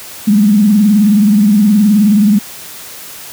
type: tone with vibrato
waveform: sine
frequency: 207.7 Hz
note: G#3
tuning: in tune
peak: -5 dBFS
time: 0.27-2.39 s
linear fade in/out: 10 ms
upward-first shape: triangle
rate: 19 Hz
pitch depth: 130 cents each way
effects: white hiss -30 dBFS RMS until 3.32 s + high-pass 60 Hz 12 dB/octave